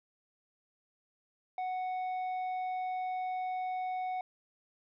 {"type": "tone with tanh clipping", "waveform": "triangle", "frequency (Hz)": 740, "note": "F#5", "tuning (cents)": 0, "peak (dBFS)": -34, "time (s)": [1.58, 4.21], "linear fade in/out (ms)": 2, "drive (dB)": 10, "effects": []}